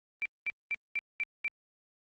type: tone bursts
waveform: sine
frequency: 2343 Hz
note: D7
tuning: 5 cents flat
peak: -29 dBFS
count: 6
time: 0.22-1.48 s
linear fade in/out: 0 ms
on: 35 ms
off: 210 ms
effects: Opus 32 kbps